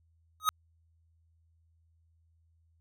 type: tone with exponential growth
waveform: square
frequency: 1259 Hz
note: D#6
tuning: 20 cents sharp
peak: -20 dBFS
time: 0.4-0.49 s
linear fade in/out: 0 ms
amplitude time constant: 19 ms
effects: added 82 Hz sine -65 dBFS peak until 2.8 s